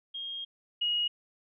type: tone pair in turn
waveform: sine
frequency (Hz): 3240 / 2887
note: G#7 / F#7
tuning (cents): -43 / -43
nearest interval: major second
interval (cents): 200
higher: first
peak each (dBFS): -35 / -26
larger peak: second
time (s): 0.14-0.45 / 0.81-1.08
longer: first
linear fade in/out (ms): 10
effects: none